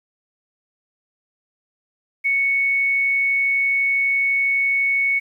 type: tone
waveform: sine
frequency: 2217 Hz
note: C#7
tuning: in tune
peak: -16 dBFS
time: 2.24-5.2 s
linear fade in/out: 20 ms
effects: 9-bit